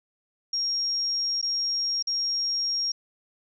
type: tone with dropouts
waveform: sine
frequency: 5580 Hz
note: F8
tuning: 2 cents flat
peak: -24 dBFS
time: 0.53-2.92 s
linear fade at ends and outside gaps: 5 ms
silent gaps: 1.415-1.426 / 2.026-2.071 s
effects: none